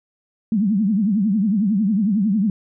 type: tone with vibrato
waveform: sine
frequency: 205.7 Hz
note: G#3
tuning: 16 cents flat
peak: -15 dBFS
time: 0.52-2.5 s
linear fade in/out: 2 ms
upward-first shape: triangle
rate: 11 Hz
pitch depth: 220 cents each way
effects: none